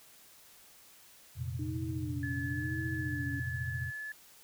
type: chord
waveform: sine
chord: F suspended fourth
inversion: none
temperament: just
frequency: 87.31 / 116.41 / 130.96 Hz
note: F2 / Bb2 / C3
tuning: 0 / -2 / +2 cents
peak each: -39 dBFS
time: 1.35-3.92 s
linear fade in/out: 50 ms
type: tone with vibrato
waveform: sine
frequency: 300 Hz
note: D4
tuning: 37 cents sharp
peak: -38 dBFS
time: 1.59-3.4 s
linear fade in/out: 5 ms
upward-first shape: sine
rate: 0.99 Hz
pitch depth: 110 cents each way
type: tone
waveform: sine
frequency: 1721 Hz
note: A6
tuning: 39 cents flat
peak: -38 dBFS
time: 2.23-4.12 s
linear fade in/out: 2 ms
effects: white hiss -58 dBFS RMS until 4.43 s